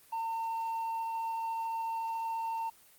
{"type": "tone with hard clipping", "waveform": "triangle", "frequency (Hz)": 907, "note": "A#5", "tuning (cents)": -48, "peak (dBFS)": -31, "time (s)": [0.12, 2.7], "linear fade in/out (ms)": 10, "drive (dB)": 1, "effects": ["white hiss -60 dBFS RMS until 2.98 s", "Opus 24 kbps"]}